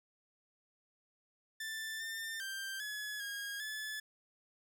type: tone with pitch steps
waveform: sawtooth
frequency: 1769 / 1798 / 1576 / 1699 / 1634 / 1726 Hz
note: A6 / A6 / G6 / G#6 / G#6 / A6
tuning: +9 / +37 / +9 / +39 / -29 / -34 cents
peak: -36 dBFS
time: 1.6-4 s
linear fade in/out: 5 ms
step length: 400 ms
effects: none